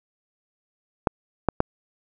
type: clicks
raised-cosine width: 1 ms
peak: -4 dBFS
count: 3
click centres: 1.072 / 1.487 / 1.604 s
effects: none